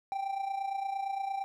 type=tone with amplitude modulation; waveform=triangle; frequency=784 Hz; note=G5; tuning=in tune; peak=-27 dBFS; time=0.12-1.44 s; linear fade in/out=0 ms; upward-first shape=sine; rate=28.7 Hz; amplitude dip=65%; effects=none